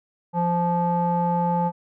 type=tone with low-pass filter; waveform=square; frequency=173.4 Hz; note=F3; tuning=12 cents flat; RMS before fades=-22 dBFS; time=0.33-1.72 s; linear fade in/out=50 ms; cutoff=820 Hz; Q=7.9; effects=none